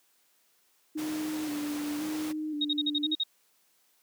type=tone with vibrato; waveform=sine; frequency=301.7 Hz; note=D4; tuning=47 cents sharp; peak=-30 dBFS; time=0.95-3.15 s; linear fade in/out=10 ms; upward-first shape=square; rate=0.95 Hz; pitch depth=37 cents each way
type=noise; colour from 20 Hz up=pink; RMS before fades=-40 dBFS; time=0.97-2.33 s; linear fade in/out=20 ms
type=tone bursts; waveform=sine; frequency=3750 Hz; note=A#7; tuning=10 cents sharp; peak=-25 dBFS; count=8; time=2.61-3.236 s; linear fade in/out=5 ms; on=38 ms; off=46 ms
effects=white hiss -68 dBFS RMS until 4.02 s + high-pass 200 Hz 12 dB/octave

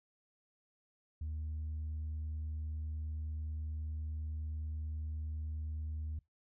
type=tone; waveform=sine; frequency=77.4 Hz; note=D#2; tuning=9 cents flat; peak=-35 dBFS; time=1.21-6.19 s; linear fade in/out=5 ms; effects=noise-tail reverb RT60 0.2 s tail -25 dB re dry + tanh soft clip ceiling -35 dBFS

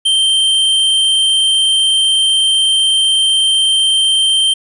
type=tone; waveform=square; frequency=3136 Hz; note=G7; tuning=in tune; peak=-10 dBFS; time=0.05-4.54 s; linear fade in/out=10 ms; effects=resampled to 24000 Hz + 8-bit

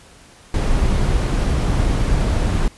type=noise; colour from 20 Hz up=brown; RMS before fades=-17 dBFS; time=0.54-2.68 s; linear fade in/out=2 ms; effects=pink hiss -46 dBFS RMS until 2.77 s + resampled to 24000 Hz

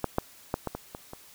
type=clicks; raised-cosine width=1 ms; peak=-12 / -10 / -12 / -16 / -19 / -23 / -25 dBFS; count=7; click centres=0.043 / 0.184 / 0.541 / 0.673 / 0.75 / 0.949 / 1.134 s; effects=white hiss -53 dBFS RMS until 1.34 s

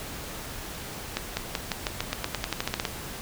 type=accelerating click train; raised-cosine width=0.2 ms; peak=-9 dBFS; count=16; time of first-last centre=1.17-2.852 s; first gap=200 ms; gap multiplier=0.91; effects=pink hiss -38 dBFS RMS until 3.21 s

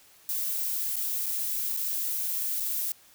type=noise with dropouts; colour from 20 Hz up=violet; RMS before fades=-30 dBFS; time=0.29-2.92 s; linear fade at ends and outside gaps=1 ms; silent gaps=0.959-0.965 / 1.26-1.264 / 1.766-1.772 / 2.6-2.604 s; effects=white hiss -57 dBFS RMS until 3.14 s

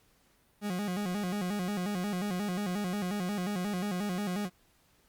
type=tone with vibrato; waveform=40% pulse; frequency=192.7 Hz; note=G3; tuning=29 cents flat; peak=-30 dBFS; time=0.61-4.5 s; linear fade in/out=50 ms; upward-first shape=square; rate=5.6 Hz; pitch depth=120 cents each way; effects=pink hiss -67 dBFS RMS until 5.08 s + Opus 48 kbps

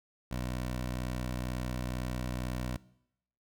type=tone; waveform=15% pulse; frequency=62.1 Hz; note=B1; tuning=10 cents sharp; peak=-27 dBFS; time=0.31-2.77 s; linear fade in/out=5 ms; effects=noise-tail reverb RT60 0.8 s tail -21 dB re dry

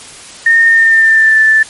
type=tone with pitch glide; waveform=sine; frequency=1830 to 1760.5 Hz; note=A#6 to A6; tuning=-32 to 0 cents; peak=-4 dBFS; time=0.46-1.63 s; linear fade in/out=5 ms; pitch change=-68 cents; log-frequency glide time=0.67-1.39 s; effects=white hiss -32 dBFS RMS until 1.69 s + MP3 48 kbps

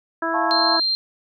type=harmonic tone; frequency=329.6 Hz; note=E4; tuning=in tune; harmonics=1 / 2 / 3 / 4 / 5; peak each=-27 / -27 / -27 / -27 / -27 dBFS; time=0.22-0.8 s; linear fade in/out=5 ms
type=chord; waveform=sine; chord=F augmented; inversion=none; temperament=just; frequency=698.5 / 873.1 / 1091.3 Hz; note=F5 / A5 / C#6; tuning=0 / -14 / -27 cents; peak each=-25 dBFS; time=0.33-0.78 s; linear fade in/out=20 ms
type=tone; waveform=sine; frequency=4170 Hz; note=C8; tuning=7 cents flat; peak=-18 dBFS; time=0.51-0.95 s; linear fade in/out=0 ms
effects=none

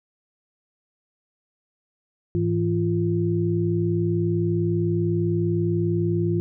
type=tone cluster; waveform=sine; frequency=105.9 / 165.9 / 346.3 Hz; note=G#2 / E3 / F4; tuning=+34 / +11 / -15 cents; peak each=-24 dBFS; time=2.35-6.4 s; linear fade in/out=0 ms; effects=none

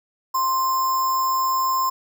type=tone with sample-and-hold; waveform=sine; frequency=1046 Hz; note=C6; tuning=1 cent flat; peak=-18 dBFS; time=0.34-1.9 s; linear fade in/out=10 ms; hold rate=6300 Hz; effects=none

